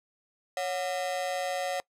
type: ring-modulated tone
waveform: 45% pulse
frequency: 642 Hz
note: E5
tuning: 46 cents flat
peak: -26 dBFS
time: 0.57-1.8 s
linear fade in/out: 0 ms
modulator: 86.8 Hz
effects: noise-tail reverb RT60 0.1 s tail -23 dB re dry + low-pass 11000 Hz 12 dB/octave